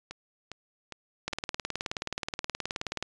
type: two click trains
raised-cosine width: 0.2 ms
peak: -22 / -14 dBFS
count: 4 / 34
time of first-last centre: 0.11-1.33 / 1.28-3.026 s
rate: 2.46 / 18.9 Hz
effects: resampled to 22050 Hz